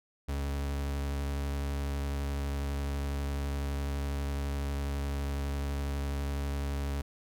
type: tone with vibrato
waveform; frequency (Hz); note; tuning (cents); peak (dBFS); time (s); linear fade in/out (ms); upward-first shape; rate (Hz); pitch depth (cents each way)
40% pulse; 70.2; C#2; +22; -30; 0.28-7.02; 10; sine; 12; 14
effects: none